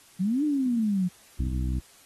sine exponential two-way sweep, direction up then down, 174.61 to 307.9 to 174.61 Hz, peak -22 dBFS, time 0.19-1.09 s, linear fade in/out 20 ms, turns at 0.44 s
harmonic tone, 63.5 Hz, B1, 49 cents sharp, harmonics 1 / 2 / 3 / 4 / 5, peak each -26 / -32 / -36 / -38 / -40 dBFS, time 1.39-1.8 s, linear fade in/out 10 ms
effects white hiss -55 dBFS RMS until 2.05 s + AAC 32 kbps

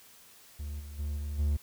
triangle tone with level steps, 73.42 Hz, D2, in tune, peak -33 / -39 / -29 / -31 / -23 dBFS, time 0.59-1.57 s, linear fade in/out 10 ms, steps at 0.79 / 0.98 / 1.16 / 1.38 s, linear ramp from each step 20 ms, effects white hiss -56 dBFS RMS until 1.62 s

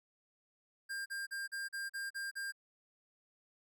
square tone bursts, 1600 Hz, G6, 35 cents sharp, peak -39 dBFS, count 8, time 0.89-2.523 s, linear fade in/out 20 ms, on 170 ms, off 39 ms, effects none

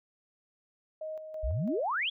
sine tone with tremolo, 626 Hz, D#5, 10 cents sharp, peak -35 dBFS, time 1.01-1.8 s, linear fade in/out 5 ms, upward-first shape square, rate 3 Hz, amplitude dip 50%
sine exponential sweep, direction up, 49.07 to 3504 Hz, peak -28 dBFS, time 1.43-2.1 s, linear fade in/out 10 ms
effects none

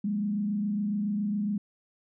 sine tone with frequency modulation, 206 Hz, G#3, 14 cents flat, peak -26 dBFS, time 0.04-1.58 s, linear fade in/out 5 ms, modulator 27.2 Hz, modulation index 0.55, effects none

